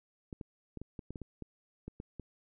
clicks, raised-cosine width 3 ms, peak -29 dBFS, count 12, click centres 0.328 / 0.412 / 0.773 / 0.816 / 0.992 / 1.106 / 1.158 / 1.217 / 1.423 / 1.88 / 2.001 / 2.197 s, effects none

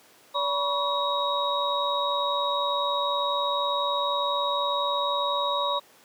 sine tone cluster, 572 / 972 / 1124 / 3794 Hz, D5 / B5 / C#6 / A#7, -46 / -28 / +24 / +30 cents, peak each -29 dBFS, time 0.34-5.8 s, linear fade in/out 20 ms, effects pink hiss -55 dBFS RMS until 6.04 s + high-pass 300 Hz 12 dB/octave

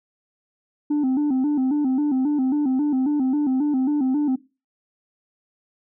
sine tone with vibrato, 277.2 Hz, C#4, in tune, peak -15 dBFS, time 0.9-4.36 s, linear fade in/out 10 ms, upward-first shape square, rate 3.7 Hz, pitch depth 110 cents each way, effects noise-tail reverb RT60 0.3 s tail -21 dB re dry + tanh soft clip ceiling -17 dBFS

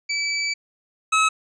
25% pulse tone pair in turn, 2306 / 1287.5 Hz, D7 / E6, -32 / -41 cents, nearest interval minor seventh, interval 1009 cents, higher first, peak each -18 / -12 dBFS, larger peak second, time 0.09-0.54 / 1.12-1.29 s, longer first, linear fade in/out 10 ms, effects resampled to 22050 Hz

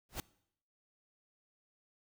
pink noise with exponential growth, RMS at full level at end -33 dBFS, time 0.09-0.2 s, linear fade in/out 1 ms, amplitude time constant 23 ms, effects noise-tail reverb RT60 0.7 s tail -22 dB re dry

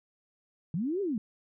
sine linear two-way sweep, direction up then down, 146.83 to 415.3 to 196.1 Hz, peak -28 dBFS, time 0.74-1.18 s, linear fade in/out 2 ms, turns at 1.01 s, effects none

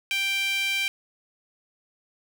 sawtooth tone with high-pass filter, 785 Hz, G5, 2 cents sharp, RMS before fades -26 dBFS, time 0.11-0.88 s, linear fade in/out 0 ms, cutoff 2600 Hz, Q 9.4, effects none

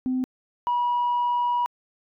sine tone pair in turn, 256.5 / 968.4 Hz, C4 / B5, -34 / -34 cents, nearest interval octave + major seventh, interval 2300 cents, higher second, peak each -21 / -19 dBFS, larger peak second, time 0.06-0.24 / 0.67-1.66 s, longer second, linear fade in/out 0 ms, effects tanh soft clip ceiling -18 dBFS

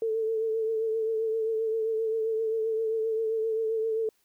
sine tone with vibrato, 444.4 Hz, A4, 17 cents sharp, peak -25 dBFS, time 0.02-4.09 s, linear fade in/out 2 ms, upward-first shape triangle, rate 7.6 Hz, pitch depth 40 cents each way, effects white hiss -70 dBFS RMS until 4.24 s

